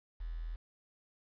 sine tone with quantisation, 41.2 Hz, E1, in tune, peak -37 dBFS, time 0.2-0.56 s, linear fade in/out 10 ms, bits 10, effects resampled to 11025 Hz

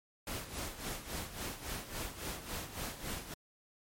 pink noise with tremolo, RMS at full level -39 dBFS, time 0.27-3.34 s, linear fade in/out 2 ms, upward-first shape sine, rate 3.6 Hz, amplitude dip 70%, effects MP3 64 kbps

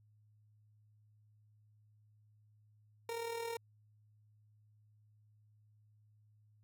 30% pulse tone with amplitude modulation, 462.9 Hz, A#4, 12 cents flat, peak -34 dBFS, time 3.09-3.57 s, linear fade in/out 2 ms, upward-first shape sine, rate 39 Hz, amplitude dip 50%, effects added 106 Hz sine -65 dBFS peak until 6.63 s

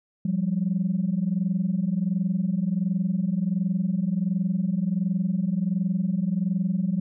sine tone pair together, 174.62 / 196 Hz, F3 / G3, 0 / 0 cents, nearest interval major second, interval 200 cents, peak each -24 dBFS, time 0.25-7 s, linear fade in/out 5 ms, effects tanh soft clip ceiling -15 dBFS

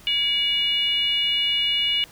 sine tone with frequency modulation, 2893 Hz, F#7, 40 cents flat, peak -19 dBFS, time 0.07-2.04 s, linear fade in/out 0 ms, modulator 612 Hz, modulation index 0.74, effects pink hiss -48 dBFS RMS until 2.11 s

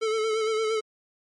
square tone with vibrato, 439.2 Hz, A4, 3 cents flat, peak -24 dBFS, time 0.01-0.81 s, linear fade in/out 20 ms, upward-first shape sine, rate 8.7 Hz, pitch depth 39 cents each way, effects low-pass 7000 Hz 12 dB/octave + MP3 48 kbps

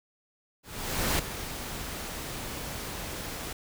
pink noise with ADSR envelope, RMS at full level -26 dBFS, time 0.63-3.53 s, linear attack 560 ms, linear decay 6 ms, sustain -11 dB, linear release 5 ms, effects none

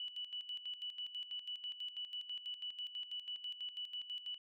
sine tone with tremolo, 2960 Hz, F#7, in tune, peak -40 dBFS, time 0-4.38 s, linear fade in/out 2 ms, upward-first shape square, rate 6.1 Hz, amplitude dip 70%, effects none

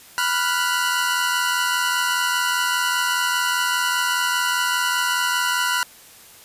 sawtooth tone cluster, 986 / 1398 / 1483 Hz, B5 / F6 / F#6, -3 / +1 / +4 cents, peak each -20 dBFS, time 0.18-5.83 s, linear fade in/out 0 ms, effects white hiss -46 dBFS RMS until 6.44 s + resampled to 32000 Hz

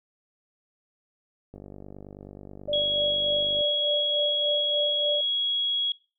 click train, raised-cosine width 2 ms, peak -29 dBFS, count 103, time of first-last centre 1.54-3.609 s, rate 49.3 Hz
sine tone with tremolo, 587.3 Hz, D5, in tune, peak -24 dBFS, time 2.68-5.21 s, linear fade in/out 5 ms, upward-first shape sine, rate 3.4 Hz, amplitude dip 60%
sine tone, 3322 Hz, G#7, in tune, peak -23 dBFS, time 2.73-5.92 s, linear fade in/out 2 ms
effects noise-tail reverb RT60 0.4 s tail -23 dB re dry

